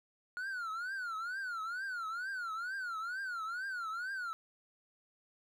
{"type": "tone with vibrato", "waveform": "triangle", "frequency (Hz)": 1433, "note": "F6", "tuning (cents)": 44, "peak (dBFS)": -35, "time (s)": [0.37, 4.33], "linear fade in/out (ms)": 0, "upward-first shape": "triangle", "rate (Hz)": 2.2, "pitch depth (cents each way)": 210, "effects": []}